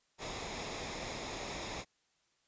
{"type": "noise with comb filter", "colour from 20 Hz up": "pink", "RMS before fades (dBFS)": -41, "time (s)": [0.18, 1.85], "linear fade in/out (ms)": 50, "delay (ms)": 0.67, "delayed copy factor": -0.5, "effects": ["white hiss -75 dBFS RMS until 2.47 s", "resampled to 16000 Hz"]}